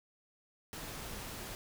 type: noise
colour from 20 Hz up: pink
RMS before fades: -44 dBFS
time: 0.73-1.55 s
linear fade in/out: 0 ms
effects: none